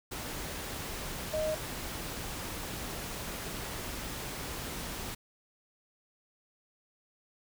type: tone in noise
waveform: sine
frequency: 622.3 Hz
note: D#5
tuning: in tune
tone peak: -29 dBFS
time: 1.33-1.55 s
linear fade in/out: 10 ms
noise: pink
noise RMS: -39 dBFS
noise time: 0.11-5.15 s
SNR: +7 dB
effects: none